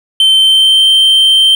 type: tone with pitch glide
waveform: triangle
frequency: 3100 to 3127 Hz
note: G7 to G7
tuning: -20 to -5 cents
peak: -3 dBFS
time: 0.2-1.55 s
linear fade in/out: 2 ms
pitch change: +15 cents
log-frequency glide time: 0.33-0.87 s
effects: none